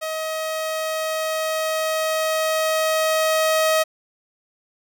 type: tone with level ramp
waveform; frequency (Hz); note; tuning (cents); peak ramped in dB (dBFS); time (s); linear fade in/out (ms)
sawtooth; 633; D#5; +30; -21 to -12; 0.01-3.84; 20
effects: none